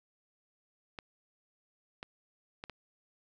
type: clicks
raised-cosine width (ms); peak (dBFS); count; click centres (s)
0.3; -25; 4; 0.988 / 2.029 / 2.639 / 2.697
effects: none